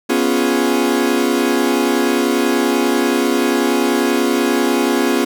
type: chord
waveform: 40% pulse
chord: C# dominant seventh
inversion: third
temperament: equal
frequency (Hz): 246.9 / 277.2 / 349.2 / 415.3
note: B3 / C#4 / E#4 / G#4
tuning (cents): 0 / 0 / 0 / 0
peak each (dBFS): -18 / -18 / -18 / -20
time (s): 0.09-5.25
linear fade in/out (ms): 10
effects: none